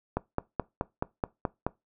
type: click train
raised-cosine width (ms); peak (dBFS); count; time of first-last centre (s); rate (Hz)
1; -13; 8; 0.17-1.666; 4.68
effects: noise-tail reverb RT60 0.2 s tail -21 dB re dry